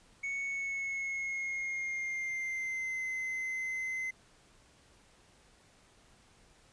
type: tone with pitch glide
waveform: triangle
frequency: 2217 to 2057 Hz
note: C#7 to C7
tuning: 0 to -30 cents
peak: -32 dBFS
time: 0.23-4.11 s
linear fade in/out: 10 ms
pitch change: -130 cents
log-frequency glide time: 0.45-3.05 s
effects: pink hiss -63 dBFS RMS until 6.72 s + resampled to 22050 Hz